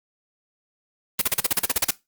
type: noise bursts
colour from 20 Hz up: white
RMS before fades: -19 dBFS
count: 12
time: 1.19-1.908 s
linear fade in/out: 5 ms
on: 25 ms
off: 38 ms
effects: noise-tail reverb RT60 0.2 s tail -18 dB re dry + Opus 32 kbps